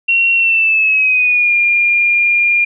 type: tone with pitch glide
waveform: sine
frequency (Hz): 2734 to 2408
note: F7 to D7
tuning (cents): -37 to +43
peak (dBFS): -9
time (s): 0.08-2.65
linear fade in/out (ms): 10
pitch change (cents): -220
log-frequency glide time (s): 0.35-1.54
effects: none